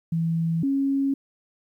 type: tone pair in turn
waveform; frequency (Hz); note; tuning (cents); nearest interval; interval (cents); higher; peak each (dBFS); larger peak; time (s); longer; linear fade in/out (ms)
sine; 164.81 / 274.6; E3 / C#4; 0 / -16; major sixth; 884; second; -21 / -20; second; 0.12-0.63 / 0.63-1.14; neither; 5
effects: 10-bit